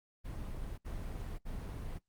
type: noise bursts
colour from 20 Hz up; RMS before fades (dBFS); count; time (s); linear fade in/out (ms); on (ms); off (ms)
brown; -41; 3; 0.24-1.99; 20; 540; 65
effects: noise-tail reverb RT60 0.1 s tail -17 dB re dry + Opus 32 kbps